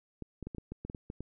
clicks, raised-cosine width 3 ms, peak -27 dBFS, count 11, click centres 0.223 / 0.427 / 0.47 / 0.548 / 0.583 / 0.72 / 0.85 / 0.899 / 0.948 / 1.101 / 1.206 s, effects none

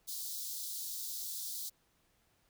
white high-pass noise, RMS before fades -41 dBFS, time 0.07-1.7 s, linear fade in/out 20 ms, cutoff 3700 Hz, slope 48 dB/octave, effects pink hiss -73 dBFS RMS until 2.49 s

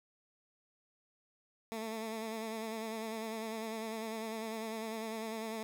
15% pulse tone with vibrato, 221.9 Hz, A3, 15 cents sharp, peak -32 dBFS, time 1.72-5.63 s, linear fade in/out 0 ms, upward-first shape sine, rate 10 Hz, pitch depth 38 cents each way, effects none

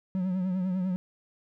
triangle tone with vibrato, 185 Hz, F#3, in tune, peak -24 dBFS, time 0.15-0.96 s, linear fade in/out 0 ms, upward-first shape triangle, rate 10 Hz, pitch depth 68 cents each way, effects none

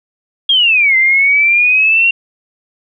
sine exponential two-way sweep, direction down then up, 3300 to 2061 to 2765 Hz, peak -7 dBFS, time 0.49-2.11 s, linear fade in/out 5 ms, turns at 0.96 s, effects none

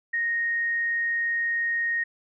sine tone, 1863 Hz, A#6, 2 cents flat, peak -23 dBFS, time 0.13-2.04 s, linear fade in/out 10 ms, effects none

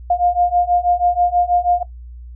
sine beating tone pair, 704 / 710.2 Hz, F5 / F5, +14 / +29 cents, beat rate 6.2 Hz, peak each -17 / -16 dBFS, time 0.1-1.83 s, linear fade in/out 5 ms, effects noise-tail reverb RT60 0.1 s tail -17 dB re dry + added 60 Hz sine -32 dBFS peak until 2.35 s

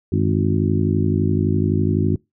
harmonic tone with a mistuned harmonic, 51.91 Hz, G#1, in tune, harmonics 2 / 3 / 4 / 5 / 6 / 7, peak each -20 / -22 / -23 / -24 / -25 / -25 dBFS, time 0.12-2.16 s, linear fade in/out 5 ms, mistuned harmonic 2, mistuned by -150 cents, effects noise-tail reverb RT60 0.2 s tail -24 dB re dry

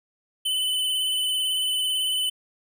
square tone with vibrato, 3019 Hz, F#7, 34 cents sharp, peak -23 dBFS, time 0.45-2.3 s, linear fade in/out 10 ms, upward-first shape triangle, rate 18 Hz, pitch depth 33 cents each way, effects none

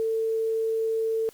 sine tone, 447 Hz, A4, 27 cents sharp, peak -23 dBFS, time 0-1.29 s, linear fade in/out 0 ms, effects white hiss -55 dBFS RMS until 1.33 s + Opus 48 kbps

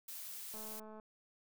blue noise, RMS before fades -47 dBFS, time 0.08-0.8 s, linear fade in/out 5 ms
click train, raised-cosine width 1 ms, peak -40 dBFS, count 100, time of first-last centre 0.54-0.998 s, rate 216 Hz
effects none

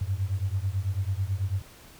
sine beating tone pair, 92.5 / 101.6 Hz, F#2 / G#2, 0 / -38 cents, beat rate 9.1 Hz, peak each -28 / -29 dBFS, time 0.01-1.62 s, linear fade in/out 5 ms, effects pink hiss -51 dBFS RMS until 1.99 s

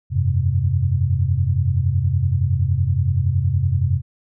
sine chord, F suspended second, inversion none, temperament equal, 87.31 / 98 / 130.81 Hz, F2 / G2 / C3, 0 / 0 / 0 cents, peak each -20 dBFS, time 0.1-4.02 s, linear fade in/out 50 ms, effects none

